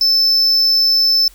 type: tone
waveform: triangle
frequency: 5274 Hz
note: E8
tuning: in tune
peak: -9 dBFS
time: 0.01-1.28 s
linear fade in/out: 2 ms
effects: added 44 Hz sine -44 dBFS peak until 1.34 s + white hiss -47 dBFS RMS until 1.34 s